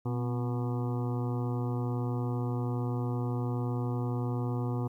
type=harmonic tone with a mistuned harmonic; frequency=121.3 Hz; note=B2; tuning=31 cents flat; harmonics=1 / 2 / 3 / 4 / 6 / 7 / 8 / 9 / 10; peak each=-30 / -36 / -40 / -42 / -46 / -47 / -48 / -49 / -50 dBFS; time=0.05-4.88 s; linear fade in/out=10 ms; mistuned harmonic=2; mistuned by=+62 cents; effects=11-bit